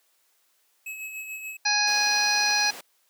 square tone with tremolo, 2575 Hz, E7, 41 cents flat, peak -33 dBFS, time 0.86-1.57 s, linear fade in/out 5 ms, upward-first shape sine, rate 6.9 Hz, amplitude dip 45%
harmonic tone, 830.6 Hz, G#5, in tune, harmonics 1 / 2 / 3 / 5 / 6 / 7, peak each -28 / -27 / -27 / -26 / -30 / -29 dBFS, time 1.65-2.71 s, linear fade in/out 10 ms
pink noise, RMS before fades -39 dBFS, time 1.87-2.81 s, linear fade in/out 5 ms
effects white hiss -67 dBFS RMS until 3.09 s + high-pass 400 Hz 12 dB/octave

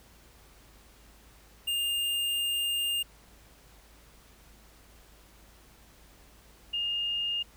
square / sine tone pair in turn, 2812 / 2830 Hz, F7 / F7, +11 / +22 cents, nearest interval unison, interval 11 cents, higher second, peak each -28 dBFS, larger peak neither, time 1.67-3.03 / 6.73-7.43 s, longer first, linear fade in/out 10 ms, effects added 53 Hz sine -58 dBFS peak until 7.56 s + pink hiss -58 dBFS RMS until 7.56 s

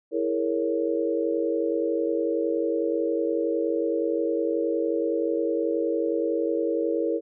sine chord, A# half-diminished seventh, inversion second, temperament equal, 329.6 / 415.3 / 466.2 / 554.4 Hz, E4 / G#4 / A#4 / C#5, 0 / 0 / 0 / 0 cents, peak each -27 / -31 / -26 / -30 dBFS, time 0.11-7.21 s, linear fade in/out 50 ms, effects none

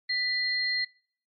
sine tone pair together, 1981 / 4198 Hz, B6 / C8, +5 / +5 cents, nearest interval octave + minor second, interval 1300 cents, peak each -28 dBFS, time 0.09-0.85 s, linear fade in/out 10 ms, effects noise-tail reverb RT60 0.5 s tail -22 dB re dry + MP3 32 kbps

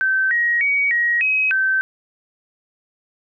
sine tone with pitch steps, 1545 / 1890 / 2255 / 1894 / 2541 / 1546 Hz, G6 / A#6 / C#7 / A#6 / D#7 / G6, -26 / +23 / +29 / +27 / +36 / -24 cents, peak -15 dBFS, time 0.01-1.81 s, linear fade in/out 0 ms, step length 300 ms, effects none

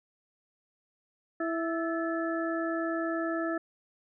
harmonic tone with a mistuned harmonic, 329.6 Hz, E4, in tune, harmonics 1 / 2 / 4 / 5, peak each -31 / -34 / -37 / -38 dBFS, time 1.4-3.58 s, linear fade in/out 5 ms, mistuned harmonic 5, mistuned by +84 cents, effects none

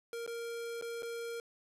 square tone with dropouts, 466.2 Hz, A#4, in tune, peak -39 dBFS, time 0.13-1.4 s, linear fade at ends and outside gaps 1 ms, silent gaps 0.264-0.276 / 0.813-0.823 / 1.023-1.03 s, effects resampled to 32000 Hz

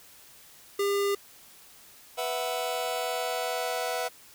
square tone, 401.6 Hz, G4, 42 cents sharp, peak -25 dBFS, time 0.79-1.15 s, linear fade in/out 5 ms
sawtooth chord, B suspended fourth, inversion none, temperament just, 493.9 / 658.5 / 740.8 Hz, B4 / E5 / F#5, 0 / -2 / +2 cents, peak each -29 dBFS, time 2.17-4.09 s, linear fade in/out 20 ms
effects white hiss -53 dBFS RMS until 4.34 s

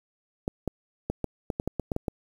clicks, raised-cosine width 2 ms, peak -14 dBFS, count 11, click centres 0.479 / 0.677 / 1.1 / 1.243 / 1.502 / 1.599 / 1.676 / 1.797 / 1.918 / 1.964 / 2.082 s, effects 8-bit

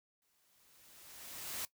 white noise with exponential growth, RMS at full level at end -39 dBFS, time 0.22-1.65 s, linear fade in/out 1 ms, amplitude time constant 310 ms, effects noise-tail reverb RT60 0.1 s tail -18 dB re dry

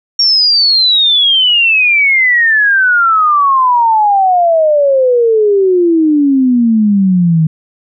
sine exponential sweep, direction down, 5580 to 155.56 Hz, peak -6 dBFS, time 0.19-7.47 s, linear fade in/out 5 ms, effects none

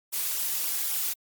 blue noise with flanger, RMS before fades -29 dBFS, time 0.12-1.14 s, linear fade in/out 20 ms, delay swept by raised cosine 0.45 to 3.95 ms, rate 3.7 Hz, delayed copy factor -0.65, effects Opus 48 kbps

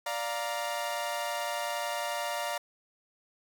sawtooth chord, Bb major, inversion first, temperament equal with one note detuned, 587.3 / 698.5 / 936.1 Hz, D5 / F5 / Bb5, 0 / 0 / +7 cents, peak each -32 dBFS, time 0.06-2.58 s, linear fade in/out 5 ms, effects none

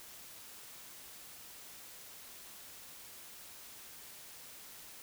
silence, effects white hiss -52 dBFS RMS until 5.02 s

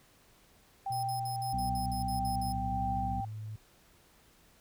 sine tone with tremolo, 784 Hz, G5, in tune, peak -31 dBFS, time 0.86-3.25 s, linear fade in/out 5 ms, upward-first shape sine, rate 1.6 Hz, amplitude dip 30%
sine tone with pitch glide, 118.9 to 107.78 Hz, A#2 to A2, +35 to -35 cents, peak -38 dBFS, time 0.9-3.56 s, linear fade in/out 5 ms, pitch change -170 cents, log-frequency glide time 1.6-3.32 s
20% pulse tone bursts, 5140 Hz, E8, 45 cents flat, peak -37 dBFS, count 10, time 0.92-2.524 s, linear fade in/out 2 ms, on 110 ms, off 56 ms
harmonic tone, 61.74 Hz, B1, in tune, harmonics 1 / 2 / 3 / 4, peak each -37 / -48 / -40 / -42 dBFS, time 1.53-3.21 s, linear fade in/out 5 ms
effects pink hiss -63 dBFS RMS until 4.6 s

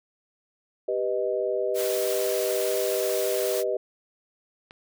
sine chord, G augmented, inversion none, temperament equal, 392 / 493.9 / 622.3 Hz, G4 / B4 / D#5, 0 / 0 / 0 cents, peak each -28 dBFS, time 0.88-3.77 s, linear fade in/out 5 ms
white high-pass noise, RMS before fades -33 dBFS, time 1.74-3.64 s, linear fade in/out 50 ms, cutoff 440 Hz, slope 12 dB/octave
click, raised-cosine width 0.3 ms, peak -28 dBFS, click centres 4.709 s
effects none

